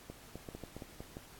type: clicks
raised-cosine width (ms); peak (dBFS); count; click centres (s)
2; -30; 9; 0.1 / 0.356 / 0.488 / 0.55 / 0.637 / 0.766 / 0.822 / 1.005 / 1.169
effects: pink hiss -56 dBFS RMS until 1.39 s + AAC 64 kbps